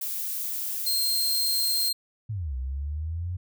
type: noise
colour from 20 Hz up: violet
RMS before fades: -31 dBFS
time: 0.01-1.89 s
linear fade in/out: 5 ms
type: tone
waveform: sawtooth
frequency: 4186 Hz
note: C8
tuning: in tune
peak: -21 dBFS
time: 0.86-1.93 s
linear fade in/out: 10 ms
type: exponential two-way sweep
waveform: sine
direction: down then up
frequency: 116.54 to 62.8 to 91.8 Hz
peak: -28 dBFS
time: 2.29-3.37 s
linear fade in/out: 10 ms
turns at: 2.56 s
effects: none